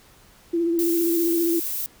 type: tone with vibrato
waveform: sine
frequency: 337.5 Hz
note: E4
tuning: 41 cents sharp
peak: -19 dBFS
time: 0.53-1.6 s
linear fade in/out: 10 ms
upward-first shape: sine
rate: 15 Hz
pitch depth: 35 cents each way
type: noise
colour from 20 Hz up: violet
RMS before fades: -28 dBFS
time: 0.79-1.86 s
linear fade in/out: 0 ms
effects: pink hiss -53 dBFS RMS until 2 s